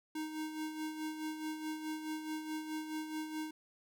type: tone with tremolo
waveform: square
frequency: 311.1 Hz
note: D#4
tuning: in tune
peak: -37 dBFS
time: 0.15-3.51 s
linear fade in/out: 5 ms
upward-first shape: sine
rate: 4.7 Hz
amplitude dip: 55%
effects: none